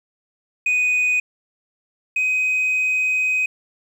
sine tone pair in turn, 2489 / 2515 Hz, D#7 / D#7, 0 / +18 cents, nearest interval unison, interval 18 cents, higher second, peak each -13 / -15 dBFS, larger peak first, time 0.66-1.2 / 2.16-3.46 s, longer second, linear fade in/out 5 ms, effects tanh soft clip ceiling -15 dBFS + 8-bit

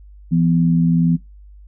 sine tone pair together, 167.98 / 249.7 Hz, E3 / B3, +33 / +19 cents, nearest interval perfect fifth, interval 686 cents, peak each -13 / -19 dBFS, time 0.31-1.17 s, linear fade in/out 20 ms, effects noise-tail reverb RT60 0.2 s tail -21 dB re dry + added 50 Hz sine -39 dBFS peak until 1.67 s

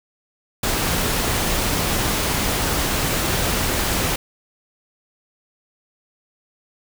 pink noise, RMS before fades -21 dBFS, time 0.63-4.16 s, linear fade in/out 5 ms, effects none

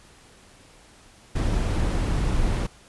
brown noise, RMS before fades -23 dBFS, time 1.35-2.67 s, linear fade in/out 10 ms, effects pink hiss -52 dBFS RMS until 2.88 s + resampled to 24000 Hz

